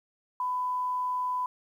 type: tone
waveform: sine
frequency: 1000 Hz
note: B5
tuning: 21 cents sharp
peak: -27 dBFS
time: 0.4-1.46 s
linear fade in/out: 2 ms
effects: 10-bit